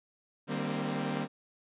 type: chord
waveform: sawtooth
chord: C minor seventh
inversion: first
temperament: equal with one note detuned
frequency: 151.83 / 196 / 233.1 / 261.6 Hz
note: Eb3 / G3 / Bb3 / C4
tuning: -42 / 0 / 0 / 0 cents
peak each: -33 dBFS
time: 0.47-1.28 s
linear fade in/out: 50 ms
effects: resampled to 8000 Hz